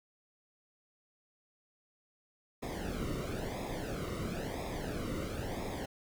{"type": "noise with flanger", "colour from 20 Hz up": "brown", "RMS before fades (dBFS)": -38, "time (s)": [2.62, 5.86], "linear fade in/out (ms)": 10, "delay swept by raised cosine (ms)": [0.67, 1.22], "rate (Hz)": 0.99, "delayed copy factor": -0.8, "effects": []}